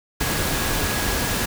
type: tone in noise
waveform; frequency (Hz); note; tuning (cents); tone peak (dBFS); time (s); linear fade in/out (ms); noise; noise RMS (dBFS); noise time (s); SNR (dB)
sine; 1661.2; G#6; 0; -33; 0.2-1.46; 10; pink; -23; 0.2-1.46; -13
effects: none